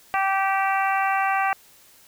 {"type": "harmonic tone", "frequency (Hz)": 388.4, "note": "G4", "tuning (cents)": -16, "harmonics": [2, 3, 4, 5, 6, 7], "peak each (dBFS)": [-22, -26, -28, -30, -32, -33], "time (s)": [0.14, 1.53], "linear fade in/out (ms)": 0, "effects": ["white hiss -53 dBFS RMS until 2.07 s"]}